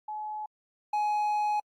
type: tone pair in turn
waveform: sine / triangle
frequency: 852 / 839.3 Hz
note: G#5 / G#5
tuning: +44 / +18 cents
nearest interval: unison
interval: 26 cents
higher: first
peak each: -33 / -23 dBFS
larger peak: second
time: 0.08-0.46 / 0.93-1.6 s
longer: second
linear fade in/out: 5 ms
effects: AAC 64 kbps